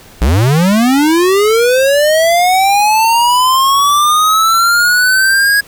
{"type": "linear sweep", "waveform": "square", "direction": "up", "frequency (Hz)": [52.5, 1661.2], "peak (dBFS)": -8, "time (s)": [0.21, 5.61], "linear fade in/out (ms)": 10, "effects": ["pink hiss -39 dBFS RMS until 5.67 s"]}